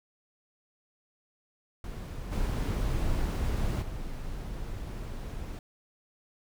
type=noise with level steps; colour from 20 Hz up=brown; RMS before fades=-37 / -29 / -37 dBFS; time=1.84-5.59 s; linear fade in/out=2 ms; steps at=2.31 / 3.81 s; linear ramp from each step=20 ms; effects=none

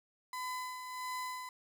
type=tone with tremolo; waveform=35% pulse; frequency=1009 Hz; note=B5; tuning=37 cents sharp; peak=-35 dBFS; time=0.33-1.49 s; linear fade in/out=2 ms; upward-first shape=sine; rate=1.5 Hz; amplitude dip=50%; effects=none

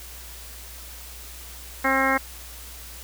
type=harmonic tone; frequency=267.3 Hz; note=C4; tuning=37 cents sharp; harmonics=1 / 2 / 3 / 4 / 5 / 6 / 7 / 8; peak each=-27 / -27 / -27 / -27 / -27 / -27 / -27 / -27 dBFS; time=1.84-2.18 s; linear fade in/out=10 ms; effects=added 60 Hz sine -42 dBFS peak until 3.03 s + white hiss -42 dBFS RMS until 3.03 s

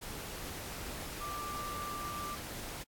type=tone in noise; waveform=sine; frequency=1179 Hz; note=D6; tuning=6 cents sharp; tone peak=-39 dBFS; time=1.2-2.36 s; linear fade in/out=20 ms; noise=pink; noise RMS=-43 dBFS; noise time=0.01-2.84 s; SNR=+1 dB; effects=AAC 64 kbps

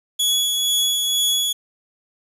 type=tone with tremolo; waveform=sawtooth; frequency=3376 Hz; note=G#7; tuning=28 cents sharp; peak=-13 dBFS; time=0.19-1.53 s; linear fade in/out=10 ms; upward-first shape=sine; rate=2.1 Hz; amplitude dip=30%; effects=resampled to 32000 Hz + 8-bit

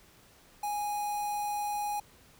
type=tone with notch filter; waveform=square; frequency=828 Hz; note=G#5; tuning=5 cents flat; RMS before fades=-33 dBFS; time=0.63-2 s; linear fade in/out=5 ms; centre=3200 Hz; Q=0.8; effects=pink hiss -59 dBFS RMS until 2.39 s

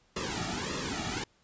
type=noise with flanger; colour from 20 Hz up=pink; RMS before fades=-34 dBFS; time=0.16-1.24 s; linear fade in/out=5 ms; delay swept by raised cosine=1.3 to 1.97 ms; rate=1.7 Hz; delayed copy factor=-0.95; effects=pink hiss -67 dBFS RMS until 1.43 s + resampled to 16000 Hz

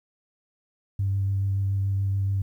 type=tone with vibrato; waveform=sine; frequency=98 Hz; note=G2; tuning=in tune; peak=-21 dBFS; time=0.99-2.42 s; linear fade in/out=5 ms; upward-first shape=sine; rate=7 Hz; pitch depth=13 cents each way; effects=tanh soft clip ceiling -17 dBFS + 10-bit

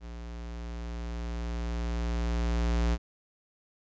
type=tone with level ramp; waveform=square; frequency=58.27 Hz; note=A#1; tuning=in tune; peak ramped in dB=-40 to -24 dBFS; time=0-2.98 s; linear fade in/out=50 ms; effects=resampled to 16000 Hz

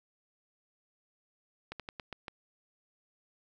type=slowing click train; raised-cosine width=0.3 ms; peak=-24 dBFS; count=6; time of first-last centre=1.72-2.282 s; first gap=77 ms; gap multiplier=1.19; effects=none

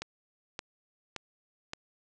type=click train; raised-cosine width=0.2 ms; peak=-19 dBFS; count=4; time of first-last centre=0.02-1.734 s; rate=1.75 Hz; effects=resampled to 22050 Hz + 10-bit

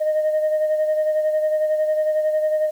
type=beating tone pair; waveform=sine; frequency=616 / 627 Hz; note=D#5 / D#5; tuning=-17 / +13 cents; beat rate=11 Hz; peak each=-16 / -25 dBFS; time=0-2.71 s; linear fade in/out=20 ms; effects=tanh soft clip ceiling -14 dBFS + 8-bit

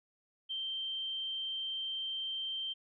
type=tone; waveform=sine; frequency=3136 Hz; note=G7; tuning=in tune; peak=-35 dBFS; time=0.49-2.74 s; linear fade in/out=20 ms; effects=none

